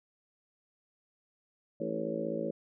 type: harmonic tone with a mistuned harmonic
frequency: 55.6 Hz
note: A1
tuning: 19 cents sharp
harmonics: 3 / 4 / 5 / 6 / 7 / 8 / 9 / 10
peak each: -42 / -39 / -45 / -39 / -42 / -40 / -41 / -37 dBFS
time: 1.8-2.51 s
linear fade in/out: 5 ms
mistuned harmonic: 6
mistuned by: -44 cents
effects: none